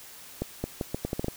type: accelerating click train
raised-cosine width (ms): 2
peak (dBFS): -15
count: 9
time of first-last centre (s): 0.42-1.283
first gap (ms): 220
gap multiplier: 0.78
effects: white hiss -47 dBFS RMS until 1.36 s